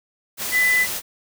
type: tone in noise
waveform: sine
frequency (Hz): 2000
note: B6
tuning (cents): +21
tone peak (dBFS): -15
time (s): 0.51-0.87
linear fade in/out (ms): 50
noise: white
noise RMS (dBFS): -27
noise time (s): 0.37-1.02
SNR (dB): +9
effects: none